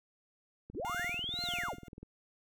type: click train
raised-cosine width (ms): 3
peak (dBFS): -34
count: 28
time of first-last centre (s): 0.7-2.03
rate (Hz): 20.3
type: linear two-way sweep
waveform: sine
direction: up then down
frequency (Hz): 88.8 to 4255 to 88.8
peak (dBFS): -35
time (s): 0.73-1.76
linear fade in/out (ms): 50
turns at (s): 1.43
type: tone with tremolo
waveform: 15% pulse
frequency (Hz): 705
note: F5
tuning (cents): +16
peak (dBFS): -31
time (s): 0.85-1.88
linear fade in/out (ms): 0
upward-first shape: sine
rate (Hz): 1.8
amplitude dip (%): 95
effects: none